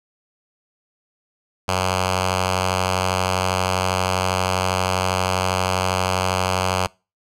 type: tone with notch filter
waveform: 5% pulse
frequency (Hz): 92.5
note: F#2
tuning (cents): 0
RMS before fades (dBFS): -21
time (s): 1.68-6.87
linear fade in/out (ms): 5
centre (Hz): 300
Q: 0.75
effects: noise-tail reverb RT60 0.3 s tail -25 dB re dry + low-pass 10000 Hz 12 dB/octave